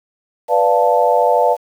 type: chord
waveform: sine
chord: B half-diminished seventh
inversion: none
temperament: equal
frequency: 493.9 / 587.3 / 698.5 / 880 Hz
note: B4 / D5 / F5 / A5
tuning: 0 / 0 / 0 / 0 cents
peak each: -16 dBFS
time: 0.48-1.57 s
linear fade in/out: 50 ms
effects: 7-bit